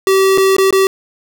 square tone with dropouts, 384.9 Hz, G4, 32 cents flat, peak -9 dBFS, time 0.07-0.87 s, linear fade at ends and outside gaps 1 ms, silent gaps 0.376-0.381 / 0.566-0.583 / 0.707-0.726 s, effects none

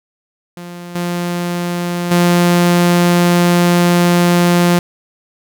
sawtooth tone with level steps, 174.8 Hz, F3, 2 cents sharp, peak -24 / -13 / -5 dBFS, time 0.57-4.79 s, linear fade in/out 2 ms, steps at 0.95 / 2.11 s, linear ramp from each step 5 ms, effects none

